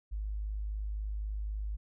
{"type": "tone", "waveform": "sine", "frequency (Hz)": 51.91, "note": "G#1", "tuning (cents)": 0, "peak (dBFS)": -33, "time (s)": [0.11, 1.77], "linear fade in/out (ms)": 20, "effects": []}